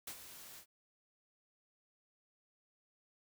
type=noise with ADSR envelope; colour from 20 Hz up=white; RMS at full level=-43 dBFS; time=0.07-0.66 s; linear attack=6 ms; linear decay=70 ms; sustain=-10 dB; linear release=78 ms; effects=none